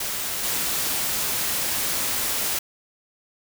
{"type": "noise with level steps", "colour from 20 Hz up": "white", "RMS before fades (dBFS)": [-28, -25], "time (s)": [0, 2.59], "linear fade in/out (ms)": 5, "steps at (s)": 0.43, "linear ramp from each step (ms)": 20, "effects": []}